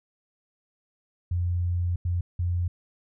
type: tone bursts at uneven times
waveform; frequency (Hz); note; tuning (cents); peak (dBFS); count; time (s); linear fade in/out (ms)
sine; 87.9; F2; +12; -23; 3; 1.31-1.96 / 2.05-2.21 / 2.39-2.68; 5
effects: none